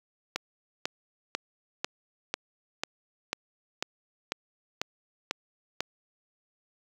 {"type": "click train", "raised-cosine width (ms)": 0.2, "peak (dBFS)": -11, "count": 12, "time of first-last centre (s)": [0.36, 5.806], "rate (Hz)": 2.02, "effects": ["high-pass 200 Hz 12 dB/octave", "7-bit"]}